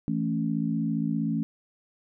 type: chord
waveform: sine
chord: A major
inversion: second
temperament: equal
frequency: 164.81 / 220 / 277.2 Hz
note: E3 / A3 / C#4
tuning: 0 / 0 / 0 cents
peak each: -29 / -28 / -30 dBFS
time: 0.08-1.43 s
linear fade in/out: 0 ms
effects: none